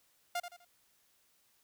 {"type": "tone with echo", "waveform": "sawtooth", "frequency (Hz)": 703, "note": "F5", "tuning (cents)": 11, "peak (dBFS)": -29, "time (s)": [0.35, 0.4], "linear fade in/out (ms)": 5, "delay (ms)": 83, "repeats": 3, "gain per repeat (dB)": -9, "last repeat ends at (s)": 0.649, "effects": ["white hiss -71 dBFS RMS until 1.63 s"]}